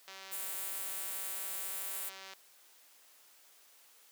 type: click train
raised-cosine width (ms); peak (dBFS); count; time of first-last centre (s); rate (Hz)
0.2; -31; 434; 0.08-2.335; 192
type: high-pass noise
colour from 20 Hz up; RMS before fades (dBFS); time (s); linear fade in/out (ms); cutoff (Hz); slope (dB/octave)
white; -40; 0.31-2.1; 20; 7200; 48
effects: white hiss -62 dBFS RMS until 4.11 s + high-pass 400 Hz 12 dB/octave